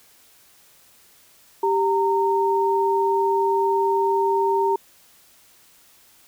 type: tone pair together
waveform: sine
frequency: 392 / 921.1 Hz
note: G4 / A#5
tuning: 0 / -21 cents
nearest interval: octave + minor third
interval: 1479 cents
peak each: -20 dBFS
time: 1.63-4.76 s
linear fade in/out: 5 ms
effects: white hiss -54 dBFS RMS until 6.27 s